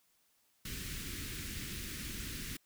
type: band-stop noise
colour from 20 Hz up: pink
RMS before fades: -42 dBFS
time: 0.65-2.57 s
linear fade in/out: 5 ms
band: 340 to 1600 Hz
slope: 24 dB/octave
effects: white hiss -73 dBFS RMS until 2.65 s